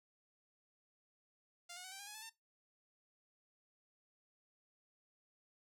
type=tone with pitch steps; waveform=5% pulse; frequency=698.5 / 724.4 / 751.2 / 779.1 / 807.9 / 837.9 / 868.9 / 901.1 Hz; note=F5 / F#5 / F#5 / G5 / G#5 / G#5 / A5 / A5; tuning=0 / -37 / +26 / -11 / -48 / +15 / -22 / +41 cents; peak=-37 dBFS; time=1.69-2.298 s; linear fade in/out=10 ms; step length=76 ms; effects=noise-tail reverb RT60 0.2 s tail -20 dB re dry